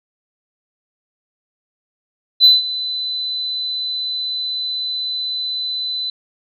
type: tone with ADSR envelope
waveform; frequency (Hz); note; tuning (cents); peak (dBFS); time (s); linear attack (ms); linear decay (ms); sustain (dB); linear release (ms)
sine; 4012; B7; +26; -3; 2.4-6.1; 46; 170; -17; 3
effects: tanh soft clip ceiling -1 dBFS